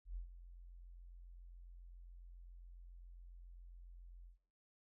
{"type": "tone with ADSR envelope", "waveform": "sine", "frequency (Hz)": 43.65, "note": "F1", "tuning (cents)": 0, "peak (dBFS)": -40, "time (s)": [0.05, 4.38], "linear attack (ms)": 110, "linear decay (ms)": 110, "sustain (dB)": -13, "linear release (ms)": 120, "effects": ["noise-tail reverb RT60 0.6 s tail -23 dB re dry"]}